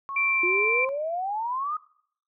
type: tone with pitch glide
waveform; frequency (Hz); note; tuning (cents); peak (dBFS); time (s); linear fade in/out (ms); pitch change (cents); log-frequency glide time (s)
sine; 1099 to 1043.3; C#6 to C6; -15 to -5; -31; 0.09-0.89; 0; -90; 0.24-0.55
type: tone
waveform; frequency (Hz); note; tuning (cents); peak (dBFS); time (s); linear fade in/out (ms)
sine; 2349; D7; 0; -22; 0.16-0.85; 5
type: exponential sweep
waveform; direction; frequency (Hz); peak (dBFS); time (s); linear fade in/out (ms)
sine; up; 346.1 to 1269; -26; 0.43-1.77; 5
effects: noise-tail reverb RT60 0.6 s tail -21 dB re dry